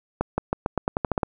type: accelerating click train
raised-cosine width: 1 ms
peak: -8 dBFS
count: 11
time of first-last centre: 0.21-1.232 s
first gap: 170 ms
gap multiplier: 0.88
effects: none